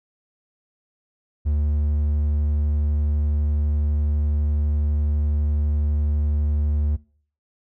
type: tone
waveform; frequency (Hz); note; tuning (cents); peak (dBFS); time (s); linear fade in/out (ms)
triangle; 74; D2; +14; -16; 1.45-6.97; 20
effects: noise-tail reverb RT60 0.5 s tail -22 dB re dry